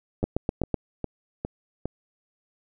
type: two click trains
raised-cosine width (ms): 2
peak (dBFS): -15 / -10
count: 5 / 5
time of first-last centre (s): 0.23-1.856 / 0.24-0.743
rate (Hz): 2.46 / 7.96
effects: none